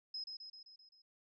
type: tone with echo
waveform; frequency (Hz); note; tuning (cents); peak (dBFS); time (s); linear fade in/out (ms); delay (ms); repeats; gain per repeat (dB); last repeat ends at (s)
sine; 5110; D#8; +45; -40; 0.14-0.24; 5; 130; 6; -4; 1.02
effects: none